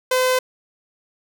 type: tone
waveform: sawtooth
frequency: 511 Hz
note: C5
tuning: 41 cents flat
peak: -12 dBFS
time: 0.11-0.39 s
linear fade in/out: 5 ms
effects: none